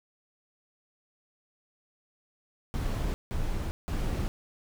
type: noise bursts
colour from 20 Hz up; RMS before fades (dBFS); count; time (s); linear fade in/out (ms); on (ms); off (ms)
brown; -30; 3; 2.74-4.28; 0; 400; 170
effects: none